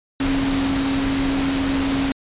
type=tone in noise; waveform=sine; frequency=272.3 Hz; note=C#4; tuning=31 cents flat; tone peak=-19 dBFS; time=0.2-2.12 s; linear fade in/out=2 ms; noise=pink; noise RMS=-25 dBFS; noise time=0.2-2.12 s; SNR=+3 dB; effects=resampled to 8000 Hz